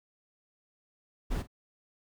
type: noise with echo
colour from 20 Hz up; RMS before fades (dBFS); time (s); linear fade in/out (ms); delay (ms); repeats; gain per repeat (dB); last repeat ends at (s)
brown; -30; 1.3-1.43; 20; 43; 1; -15; 1.473
effects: none